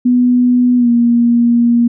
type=tone with pitch glide; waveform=sine; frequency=246.9 to 236.8 Hz; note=B3 to A#3; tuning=0 to +27 cents; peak=-7 dBFS; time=0.05-1.88 s; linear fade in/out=10 ms; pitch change=-73 cents; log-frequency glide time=0.77-0.89 s; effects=none